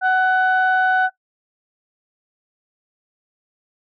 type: tone pair together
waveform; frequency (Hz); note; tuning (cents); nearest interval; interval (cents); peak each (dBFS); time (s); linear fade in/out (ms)
sine; 747 / 1494; F#5 / F#6; +16 / +16; octave; 1200; -15; 0.01-1.1; 50
effects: noise-tail reverb RT60 0.1 s tail -19 dB re dry + tanh soft clip ceiling -9 dBFS